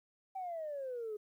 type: exponential sweep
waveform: sine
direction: down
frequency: 778 to 413.2 Hz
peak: -37 dBFS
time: 0.35-1.17 s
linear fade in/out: 10 ms
effects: tanh soft clip ceiling -34 dBFS + 12-bit